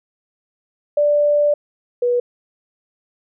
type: tone pair in turn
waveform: sine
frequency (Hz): 587.3 / 486.5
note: D5 / B4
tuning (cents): 0 / -26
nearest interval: minor third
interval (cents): 326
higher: first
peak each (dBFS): -12 / -14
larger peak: first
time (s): 0.97-1.54 / 2.02-2.2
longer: first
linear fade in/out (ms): 5
effects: none